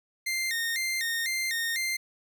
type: tone with vibrato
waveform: sawtooth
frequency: 1963 Hz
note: B6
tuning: 11 cents flat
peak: -24 dBFS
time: 0.26-1.97 s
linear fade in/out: 10 ms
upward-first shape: square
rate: 2 Hz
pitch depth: 110 cents each way
effects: none